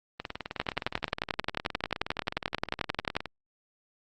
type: two click trains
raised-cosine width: 0.3 ms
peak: -10 / -18 dBFS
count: 30 / 60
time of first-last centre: 0.6-3.166 / 0.2-3.257 s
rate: 11.3 / 19.3 Hz
effects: Opus 32 kbps